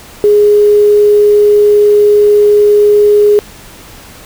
sine tone with quantisation, 415.3 Hz, G#4, in tune, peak -3 dBFS, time 0.24-3.39 s, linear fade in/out 0 ms, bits 5, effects pink hiss -34 dBFS RMS until 4.25 s

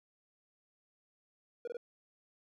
triangle tone bursts, 478 Hz, A#4, 43 cents sharp, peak -35 dBFS, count 3, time 1.65-1.769 s, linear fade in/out 2 ms, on 25 ms, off 22 ms, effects none

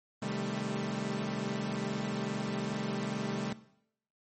sawtooth chord, A half-diminished seventh, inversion first, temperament equal with one note detuned, 130.81 / 155.56 / 197.59 / 220 Hz, C3 / Eb3 / G3 / A3, 0 / 0 / +14 / 0 cents, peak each -36 / -37 / -33 / -34 dBFS, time 0.22-3.53 s, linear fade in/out 5 ms, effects noise-tail reverb RT60 0.7 s tail -17 dB re dry + MP3 32 kbps

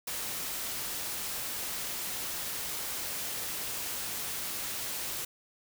white noise, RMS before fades -36 dBFS, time 0.07-5.25 s, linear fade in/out 5 ms, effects none

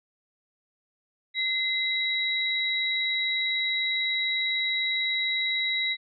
sine tone pair together, 2060 / 3871 Hz, C7 / B7, -28 / -35 cents, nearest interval major seventh, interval 1093 cents, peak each -27 / -27 dBFS, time 1.34-5.97 s, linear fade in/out 50 ms, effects none

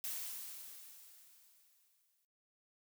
blue noise with exponential decay, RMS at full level -40 dBFS, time 0.04-2.25 s, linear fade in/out 0 ms, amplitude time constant 480 ms, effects noise-tail reverb RT60 0.3 s tail -23 dB re dry

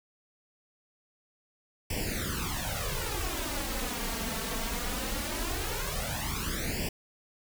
pink noise with flanger, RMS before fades -33 dBFS, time 1.9-6.89 s, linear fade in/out 5 ms, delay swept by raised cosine 0.38 to 4.48 ms, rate 0.2 Hz, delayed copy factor +0.9, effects none

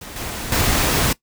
pink noise with level steps, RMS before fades -35 / -28 / -18 dBFS, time 0.01-1.13 s, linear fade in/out 5 ms, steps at 0.16 / 0.52 s, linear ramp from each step 2 ms, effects noise-tail reverb RT60 0.1 s tail -19 dB re dry

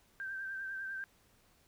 sine tone with vibrato, 1568 Hz, G6, in tune, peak -38 dBFS, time 0.2-1.04 s, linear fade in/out 0 ms, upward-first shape triangle, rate 10 Hz, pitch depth 42 cents each way, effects pink hiss -68 dBFS RMS until 1.67 s

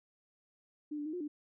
sine tone with pitch steps, 299.1 / 293.3 / 310 / 357.7 / 296.4 Hz, D4 / D4 / D#4 / F4 / D4, +32 / -2 / -6 / +41 / +16 cents, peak -36 dBFS, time 0.91-1.28 s, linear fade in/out 10 ms, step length 74 ms, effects none

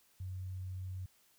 sine tone, 92.9 Hz, F#2, 7 cents sharp, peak -39 dBFS, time 0.2-1.06 s, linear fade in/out 5 ms, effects white hiss -69 dBFS RMS until 1.38 s

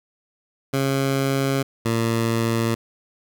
15% pulse tone pair in turn, 136.3 / 114.61 Hz, C#3 / A#2, -29 / -29 cents, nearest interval minor third, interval 300 cents, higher first, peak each -13 dBFS, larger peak neither, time 0.73-1.63 / 1.85-2.75 s, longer neither, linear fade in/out 10 ms, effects none

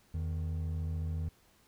triangle tone pair together, 83.17 / 157 Hz, E2 / D#3, +16 / +16 cents, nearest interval major seventh, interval 1100 cents, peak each -31 / -38 dBFS, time 0.14-1.29 s, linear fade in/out 5 ms, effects pink hiss -66 dBFS RMS until 1.67 s

